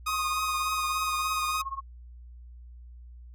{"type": "tone with vibrato", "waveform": "sawtooth", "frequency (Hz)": 1244.5, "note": "D#6", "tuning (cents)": 0, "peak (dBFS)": -24, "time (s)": [0.06, 1.62], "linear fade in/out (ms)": 10, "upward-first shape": "triangle", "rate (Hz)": 3.4, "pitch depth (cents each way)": 21}
{"type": "tone with tremolo", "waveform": "sine", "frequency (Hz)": 1085, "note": "C#6", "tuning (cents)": -37, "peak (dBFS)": -29, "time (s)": [0.07, 1.81], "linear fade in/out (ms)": 20, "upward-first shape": "sine", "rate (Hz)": 17, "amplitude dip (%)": 90}
{"effects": ["added 60 Hz sine -44 dBFS peak until 3.34 s"]}